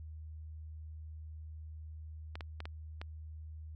clicks, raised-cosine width 0.3 ms, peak -27 dBFS, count 5, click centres 2.355 / 2.408 / 2.604 / 2.655 / 3.015 s, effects added 78 Hz sine -44 dBFS peak until 3.75 s

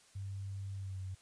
sine tone with pitch glide, 98 to 94.39 Hz, G2 to F#2, 0 to +35 cents, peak -39 dBFS, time 0.15-1.15 s, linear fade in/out 10 ms, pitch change -65 cents, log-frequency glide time 0.76-0.99 s, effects white hiss -64 dBFS RMS until 1.21 s + resampled to 22050 Hz

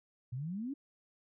sine exponential sweep, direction up, 117.3 to 293.7 Hz, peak -36 dBFS, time 0.32-0.74 s, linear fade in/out 10 ms, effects none

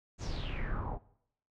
brown noise with low-pass filter sweep, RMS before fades -36 dBFS, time 0.18-0.99 s, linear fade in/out 50 ms, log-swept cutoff 7000 to 690 Hz, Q 6.2, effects noise-tail reverb RT60 0.7 s tail -20 dB re dry

